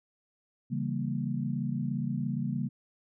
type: chord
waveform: sine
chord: C# diminished seventh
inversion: none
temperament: equal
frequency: 138.59 / 164.81 / 196 / 233.1 Hz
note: C#3 / E3 / G3 / Bb3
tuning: 0 / 0 / 0 / 0 cents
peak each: -33 / -37 / -35 / -34 dBFS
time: 0.7-2.69 s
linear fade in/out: 20 ms
effects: none